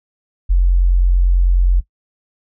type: tone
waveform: sine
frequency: 44.6 Hz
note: F1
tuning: 37 cents sharp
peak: -9 dBFS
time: 0.49-1.81 s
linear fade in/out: 20 ms
effects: noise-tail reverb RT60 0.1 s tail -18 dB re dry